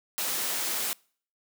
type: high-pass noise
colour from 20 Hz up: white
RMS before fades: -30 dBFS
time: 0.18-0.93 s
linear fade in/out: 0 ms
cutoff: 220 Hz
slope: 12 dB/octave
effects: noise-tail reverb RT60 0.5 s tail -26 dB re dry